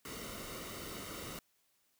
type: noise with comb filter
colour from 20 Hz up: pink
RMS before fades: -45 dBFS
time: 0.05-1.39 s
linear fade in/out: 2 ms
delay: 1.2 ms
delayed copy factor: -0.6
effects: white hiss -75 dBFS RMS until 1.99 s